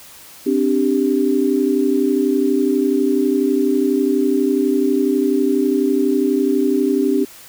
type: chord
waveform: sine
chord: C suspended second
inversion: none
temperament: equal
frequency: 261.6 / 293.7 / 392 Hz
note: C4 / D4 / G4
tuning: 0 / 0 / 0 cents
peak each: -18 dBFS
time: 0.46-7.25 s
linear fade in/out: 10 ms
effects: white hiss -41 dBFS RMS until 7.48 s